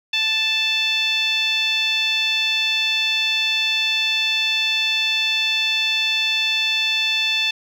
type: tone with band-pass filter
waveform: 10% pulse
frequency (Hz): 880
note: A5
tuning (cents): 0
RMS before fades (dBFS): -20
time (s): 0.13-7.51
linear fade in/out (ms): 5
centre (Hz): 3100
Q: 5.1
effects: none